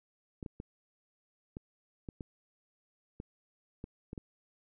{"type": "clicks", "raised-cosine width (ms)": 3, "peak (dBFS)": -28, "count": 10, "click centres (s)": [0.428, 0.462, 0.601, 1.569, 2.088, 2.208, 3.201, 3.841, 4.131, 4.178], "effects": []}